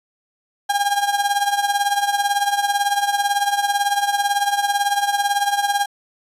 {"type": "tone with tremolo", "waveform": "35% pulse", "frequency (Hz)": 809, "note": "G#5", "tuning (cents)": -46, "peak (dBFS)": -12, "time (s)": [0.69, 5.86], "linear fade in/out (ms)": 10, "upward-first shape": "triangle", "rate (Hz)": 18, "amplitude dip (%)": 80, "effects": ["resampled to 32000 Hz"]}